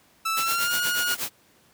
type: tone with pitch glide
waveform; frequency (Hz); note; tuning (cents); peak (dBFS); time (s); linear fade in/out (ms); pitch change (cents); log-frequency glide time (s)
sawtooth; 1318.5 to 1437.8; E6 to F6; 0 to +50; -20; 0.25-1.15; 10; +150; 0.37-0.76
type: noise with tremolo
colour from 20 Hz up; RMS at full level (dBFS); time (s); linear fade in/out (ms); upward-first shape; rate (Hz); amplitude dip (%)
white; -27; 0.36-1.3; 20; triangle; 8.3; 90
effects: pink hiss -59 dBFS RMS until 1.73 s + high-pass 100 Hz 12 dB/octave